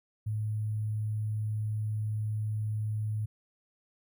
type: tone with sample-and-hold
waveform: sine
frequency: 107.3 Hz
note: A2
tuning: 43 cents flat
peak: -29 dBFS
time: 0.26-3.26 s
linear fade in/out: 10 ms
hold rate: 11025 Hz
effects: none